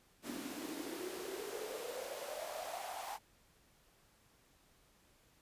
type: noise with high-pass filter sweep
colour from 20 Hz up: pink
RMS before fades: -44 dBFS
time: 0.22-3.19 s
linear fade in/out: 50 ms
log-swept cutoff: 250 to 830 Hz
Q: 6.9
effects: pink hiss -69 dBFS RMS until 5.41 s + resampled to 32000 Hz